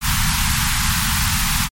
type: band-stop noise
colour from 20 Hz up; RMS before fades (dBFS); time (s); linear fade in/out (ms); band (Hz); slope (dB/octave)
pink; -18; 0.01-1.69; 50; 220 to 880; 48
effects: MP3 64 kbps